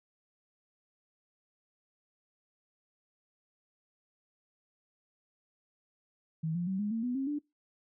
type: tone with pitch steps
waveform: sine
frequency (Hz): 160 / 174.48 / 190.27 / 207.5 / 226.3 / 246.8 / 269.1 / 293.4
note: D#3 / F3 / F#3 / G#3 / A3 / B3 / C4 / D4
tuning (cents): +49 / -1 / +49 / -1 / +49 / -1 / +49 / -2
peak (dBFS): -30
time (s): 6.43-7.39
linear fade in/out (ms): 10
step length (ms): 120
effects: noise-tail reverb RT60 0.2 s tail -23 dB re dry

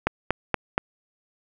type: click train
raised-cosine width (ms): 0.5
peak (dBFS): -5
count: 4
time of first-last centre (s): 0.07-0.779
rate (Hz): 4.23
effects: none

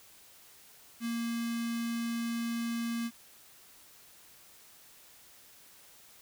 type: tone with notch filter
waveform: square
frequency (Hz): 232.6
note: A#3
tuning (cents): -4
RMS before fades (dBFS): -34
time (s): 1-3.11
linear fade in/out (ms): 50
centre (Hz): 660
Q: 0.77
effects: white hiss -57 dBFS RMS until 6.21 s

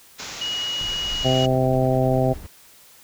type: low-pass noise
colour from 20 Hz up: white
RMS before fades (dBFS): -35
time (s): 0.18-1.47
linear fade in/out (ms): 20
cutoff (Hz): 7100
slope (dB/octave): 96
type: tone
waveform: sine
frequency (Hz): 2900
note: F#7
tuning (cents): -35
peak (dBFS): -24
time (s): 0.41-1.46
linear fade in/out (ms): 5
type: noise with tremolo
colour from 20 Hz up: brown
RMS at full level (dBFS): -33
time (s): 0.8-2.47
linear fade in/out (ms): 10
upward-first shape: sine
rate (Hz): 9.8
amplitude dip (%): 45
type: harmonic tone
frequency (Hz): 129.8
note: C3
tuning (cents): -13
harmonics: 1 / 2 / 3 / 4 / 5 / 6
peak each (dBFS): -21 / -24 / -26 / -25 / -23 / -27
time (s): 1.24-2.34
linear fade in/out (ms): 20
effects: white hiss -50 dBFS RMS until 3.03 s

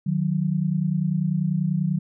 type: tone pair together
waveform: sine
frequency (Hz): 153.75 / 183.9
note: D#3 / F#3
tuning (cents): -20 / -10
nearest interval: minor third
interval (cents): 310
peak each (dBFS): -23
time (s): 0.06-1.99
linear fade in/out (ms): 10
effects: none

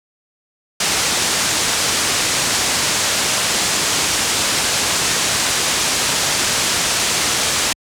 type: low-pass noise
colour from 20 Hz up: white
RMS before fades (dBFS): -18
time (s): 0.8-7.73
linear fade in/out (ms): 5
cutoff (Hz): 8400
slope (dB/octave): 24
effects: high-pass 60 Hz 12 dB/octave

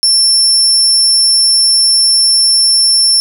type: tone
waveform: 35% pulse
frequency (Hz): 5390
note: E8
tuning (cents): +38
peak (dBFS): -4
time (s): 0.03-3.2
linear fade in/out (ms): 0
effects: none

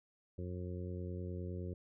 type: harmonic tone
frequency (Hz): 89.7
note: F2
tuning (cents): +47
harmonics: 1 / 2 / 3 / 4 / 5 / 6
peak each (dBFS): -41 / -46 / -52 / -48 / -51 / -54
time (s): 0.38-1.74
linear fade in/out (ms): 5
effects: none

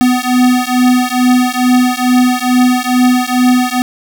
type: beating tone pair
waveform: square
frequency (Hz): 249.1 / 251.4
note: B3 / B3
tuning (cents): +15 / +31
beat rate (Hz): 2.3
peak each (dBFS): -12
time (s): 0.01-3.82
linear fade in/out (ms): 0
effects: none

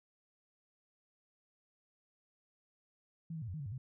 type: tone with pitch steps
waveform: sine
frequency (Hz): 163.8 / 158.7 / 115.3 / 90.9 / 156 / 139.8 / 99.8 / 129.3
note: E3 / D#3 / A#2 / F#2 / D#3 / C#3 / G2 / C3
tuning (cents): -11 / +35 / -19 / -30 / +5 / +15 / +32 / -20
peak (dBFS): -39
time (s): 3.3-3.78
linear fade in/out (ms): 5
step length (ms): 60
effects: none

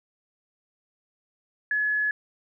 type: tone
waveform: sine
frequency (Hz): 1701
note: G#6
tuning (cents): +41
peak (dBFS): -22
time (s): 1.71-2.11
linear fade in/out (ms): 2
effects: none

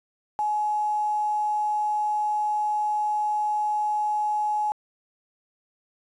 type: tone with quantisation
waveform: sine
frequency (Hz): 844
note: G#5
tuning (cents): +28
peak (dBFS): -22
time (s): 0.39-4.72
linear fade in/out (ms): 0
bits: 8
effects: resampled to 24000 Hz

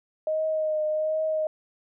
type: tone with vibrato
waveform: sine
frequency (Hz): 622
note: D#5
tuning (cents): -1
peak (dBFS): -23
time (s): 0.27-1.47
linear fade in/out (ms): 2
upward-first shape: triangle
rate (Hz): 1.3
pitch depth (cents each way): 27
effects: none

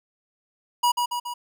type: tone with echo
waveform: square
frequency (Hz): 967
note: B5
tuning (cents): -37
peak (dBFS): -18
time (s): 0.83-0.92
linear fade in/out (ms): 10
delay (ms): 140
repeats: 3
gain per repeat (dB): -4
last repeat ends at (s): 1.34
effects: none

